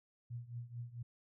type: tone with tremolo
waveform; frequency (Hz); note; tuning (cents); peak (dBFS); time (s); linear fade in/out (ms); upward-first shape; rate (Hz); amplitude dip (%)
sine; 119.5; A#2; +43; -39; 0.3-1.03; 10; triangle; 4.5; 90
effects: none